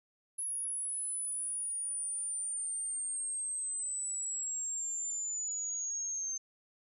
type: linear sweep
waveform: sine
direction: down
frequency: 10548 to 6272 Hz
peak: -34 dBFS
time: 0.38-6.38 s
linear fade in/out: 10 ms
effects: none